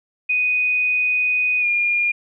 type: tone with pitch glide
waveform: sine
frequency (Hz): 2489 to 2417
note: D#7 to D7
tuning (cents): 0 to +49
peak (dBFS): -16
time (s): 0.29-2.12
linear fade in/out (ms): 10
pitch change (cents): -51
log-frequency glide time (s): 1.6-1.66
effects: none